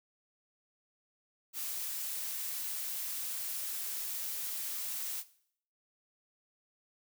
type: noise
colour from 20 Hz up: blue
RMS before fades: -38 dBFS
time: 1.53-5.24 s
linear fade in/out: 50 ms
effects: noise-tail reverb RT60 0.6 s tail -17 dB re dry